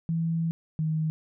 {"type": "tone pair in turn", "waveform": "sine", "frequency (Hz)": [164.81, 157.31], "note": ["E3", "D#3"], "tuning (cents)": [0, 19], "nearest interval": "minor second", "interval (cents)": 81, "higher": "first", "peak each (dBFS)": -24, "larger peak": "neither", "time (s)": [[0.09, 0.51], [0.79, 1.1]], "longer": "first", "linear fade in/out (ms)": 0, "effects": []}